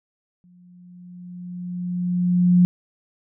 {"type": "tone with exponential growth", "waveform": "sine", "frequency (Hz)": 178.2, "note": "F3", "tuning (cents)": 35, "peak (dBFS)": -10, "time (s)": [0.44, 2.65], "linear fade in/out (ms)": 0, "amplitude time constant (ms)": 480, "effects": []}